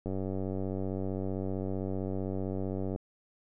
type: click train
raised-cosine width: 2 ms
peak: -22 dBFS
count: 278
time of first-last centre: 0.06-2.961 s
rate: 95.5 Hz
effects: none